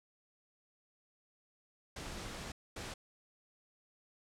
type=noise bursts at uneven times; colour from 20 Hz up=pink; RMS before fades=-44 dBFS; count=2; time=1.96-2.52 / 2.76-2.94 s; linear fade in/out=5 ms; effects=low-pass 8000 Hz 12 dB/octave